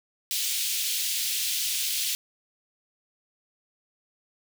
pink high-pass noise, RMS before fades -28 dBFS, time 0.31-2.15 s, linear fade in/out 0 ms, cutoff 2900 Hz, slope 24 dB/octave, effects none

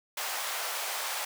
pink high-pass noise, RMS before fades -34 dBFS, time 0.17-1.25 s, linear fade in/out 5 ms, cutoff 650 Hz, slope 24 dB/octave, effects none

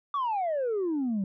sine exponential sweep, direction down, 1176 to 186.3 Hz, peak -24 dBFS, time 0.14-1.24 s, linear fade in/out 2 ms, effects tanh soft clip ceiling -24 dBFS

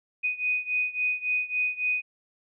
sine beating tone pair, 2489 / 2492.6 Hz, D#7 / D#7, 0 / +2 cents, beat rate 3.6 Hz, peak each -27 / -29 dBFS, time 0.23-2.02 s, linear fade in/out 20 ms, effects none

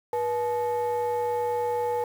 sine tone pair together, 483.3 / 861.1 Hz, B4 / A5, -38 / -38 cents, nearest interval minor seventh, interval 1000 cents, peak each -24 / -26 dBFS, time 0.13-2.04 s, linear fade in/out 2 ms, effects tanh soft clip ceiling -21 dBFS + 8-bit

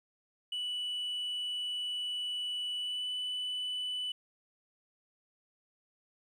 sine tone with pitch glide, 2960 to 2987 Hz, F#7 to F#7, 0 to +16 cents, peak -31 dBFS, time 0.52-4.12 s, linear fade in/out 5 ms, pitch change +16 cents, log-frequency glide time 2.78-3.08 s, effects tanh soft clip ceiling -32 dBFS + 11-bit

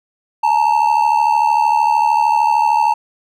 triangle ring-modulated tone, 893 Hz, A5, 25 cents sharp, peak -6 dBFS, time 0.43-2.94 s, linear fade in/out 10 ms, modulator 36.6 Hz, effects none

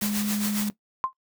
white noise with tremolo, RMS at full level -29 dBFS, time 0.01-0.69 s, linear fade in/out 5 ms, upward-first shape sine, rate 7.3 Hz, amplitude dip 60%
sine tone, 207.7 Hz, G#3, in tune, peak -25 dBFS, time 0.02-0.7 s, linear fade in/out 0 ms
sine tone with exponential decay, 1049 Hz, C6, 4 cents sharp, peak -18 dBFS, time 1.04-1.13 s, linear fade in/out 0 ms, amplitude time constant 18 ms
effects noise-tail reverb RT60 0.1 s tail -17 dB re dry

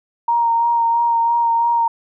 sine tone with vibrato, 932.3 Hz, A#5, in tune, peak -13 dBFS, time 0.28-1.88 s, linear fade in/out 5 ms, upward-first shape sine, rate 3 Hz, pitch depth 18 cents each way, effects none

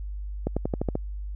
accelerating click train, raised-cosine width 2 ms, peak -12 dBFS, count 7, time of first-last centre 0.47-0.954 s, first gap 96 ms, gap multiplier 0.93, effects added 50 Hz sine -31 dBFS peak until 1.35 s

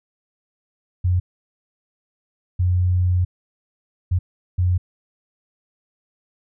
sine tone bursts at uneven times, 90.2 Hz, F#2, 44 cents flat, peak -15 dBFS, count 4, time 1.04-1.2 / 2.59-3.25 / 4.11-4.19 / 4.58-4.78 s, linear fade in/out 10 ms, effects none

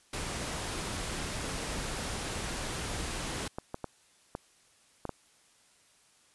pink noise, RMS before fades -36 dBFS, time 0.13-3.48 s, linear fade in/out 5 ms
clicks, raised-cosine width 1 ms, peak -21 dBFS, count 6, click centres 3.585 / 3.744 / 3.843 / 4.351 / 5.053 / 5.093 s
effects white hiss -64 dBFS RMS until 6.34 s + resampled to 24000 Hz

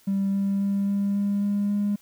triangle tone with pitch steps, 196.2 / 197.56 / 198.94 / 200.3 / 201.7 / 203.1 / 204.5 Hz, G3 / G3 / G3 / G3 / G3 / G#3 / G#3, +2 / +14 / +26 / +38 / +50 / -38 / -26 cents, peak -18 dBFS, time 0.07-1.96 s, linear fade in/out 10 ms, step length 270 ms, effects tanh soft clip ceiling -18 dBFS + white hiss -58 dBFS RMS until 2.01 s

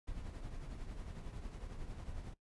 brown noise with tremolo, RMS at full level -43 dBFS, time 0.07-2.34 s, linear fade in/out 10 ms, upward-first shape triangle, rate 11 Hz, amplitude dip 55%, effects noise-tail reverb RT60 0.1 s tail -17 dB re dry + resampled to 24000 Hz

